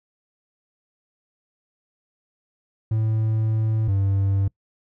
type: tone pair in turn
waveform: triangle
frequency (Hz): 110 / 98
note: A2 / G2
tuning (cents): 0 / 0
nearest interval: major second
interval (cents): 200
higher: first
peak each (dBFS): -17 / -16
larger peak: second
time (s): 2.91-3.88 / 3.88-4.48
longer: first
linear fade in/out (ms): 5
effects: noise-tail reverb RT60 0.1 s tail -24 dB re dry